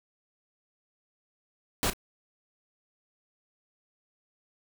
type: noise with echo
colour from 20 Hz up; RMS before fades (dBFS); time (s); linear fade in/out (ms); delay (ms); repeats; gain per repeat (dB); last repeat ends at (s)
pink; -27; 1.83-1.9; 0; 34; 1; -13; 1.934
effects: none